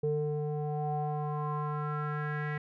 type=tone with low-pass filter sweep; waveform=square; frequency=149.4 Hz; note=D3; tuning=30 cents sharp; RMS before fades=-33 dBFS; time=0.03-2.58 s; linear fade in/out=5 ms; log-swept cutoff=450 to 1900 Hz; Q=5.4; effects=none